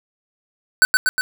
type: tone with echo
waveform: square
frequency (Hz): 1512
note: F#6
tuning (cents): +37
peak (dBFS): -9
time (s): 0.82-0.85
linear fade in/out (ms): 0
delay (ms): 120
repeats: 3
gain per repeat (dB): -3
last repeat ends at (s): 1.21
effects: none